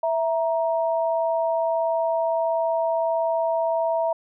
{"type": "tone pair together", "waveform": "sine", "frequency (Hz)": [659.3, 937.8], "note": ["E5", "A#5"], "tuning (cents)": [0, 10], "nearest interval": "tritone", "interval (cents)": 610, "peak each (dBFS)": [-21, -26], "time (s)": [0.03, 4.13], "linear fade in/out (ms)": 5, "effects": []}